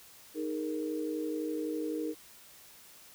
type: chord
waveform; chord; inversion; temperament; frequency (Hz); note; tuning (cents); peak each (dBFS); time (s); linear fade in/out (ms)
sine; D# suspended fourth; none; just; 311.1 / 414.8 / 466.7; D#4 / G#4 / A#4; 0 / -2 / +2; -34 / -40 / -37; 0.34-2.15; 50
effects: white hiss -55 dBFS RMS until 3.14 s